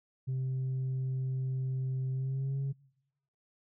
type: tone with pitch glide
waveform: sine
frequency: 130.7 to 136.96 Hz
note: C3 to C#3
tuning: -1 to -20 cents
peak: -28 dBFS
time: 0.27-2.73 s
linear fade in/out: 20 ms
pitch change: +81 cents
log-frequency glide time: 2.12-2.58 s
effects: noise-tail reverb RT60 1.0 s tail -26 dB re dry + tanh soft clip ceiling -29 dBFS